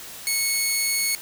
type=tone; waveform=10% pulse; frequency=2200 Hz; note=C#7; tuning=14 cents flat; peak=-12 dBFS; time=0.27-1.15 s; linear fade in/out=0 ms; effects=white hiss -39 dBFS RMS until 1.21 s